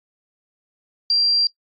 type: tone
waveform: sine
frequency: 4737 Hz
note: D8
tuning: 14 cents sharp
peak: -15 dBFS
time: 1.1-1.47 s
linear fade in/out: 2 ms
effects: noise-tail reverb RT60 0.1 s tail -21 dB re dry + AAC 48 kbps